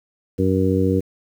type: harmonic tone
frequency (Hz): 94.5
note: F#2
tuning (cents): +37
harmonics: 1 / 2 / 3 / 4 / 5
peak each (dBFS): -21 / -22 / -21 / -24 / -22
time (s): 0.38-1.01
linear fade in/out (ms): 20
effects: 8-bit